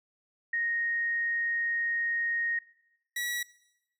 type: tone pair in turn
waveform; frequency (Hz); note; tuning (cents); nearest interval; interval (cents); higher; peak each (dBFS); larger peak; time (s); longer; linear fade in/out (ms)
sine / sawtooth; 1864.7 / 1931.9; A#6 / B6; 0 / -39; minor second; 61; second; -27; neither; 0.53-2.59 / 3.16-3.43; first; 5
effects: noise-tail reverb RT60 0.9 s tail -19 dB re dry